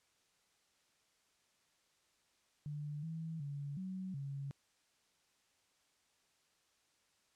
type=tone with pitch steps; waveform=sine; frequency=147.8 / 162 / 142.6 / 187.5 / 139.1 Hz; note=D3 / E3 / C#3 / F#3 / C#3; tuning=+11 / -30 / +49 / +23 / +6 cents; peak=-40 dBFS; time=2.66-4.51 s; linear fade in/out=0 ms; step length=370 ms; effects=white hiss -75 dBFS RMS until 7.35 s + low-pass 8000 Hz 12 dB/octave